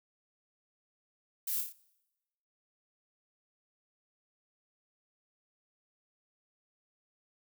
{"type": "noise with echo", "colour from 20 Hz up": "violet", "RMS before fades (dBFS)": -35, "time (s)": [1.47, 1.61], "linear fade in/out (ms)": 5, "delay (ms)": 29, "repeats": 4, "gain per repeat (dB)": -4, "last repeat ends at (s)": 1.726, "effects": ["noise-tail reverb RT60 1.0 s tail -23 dB re dry"]}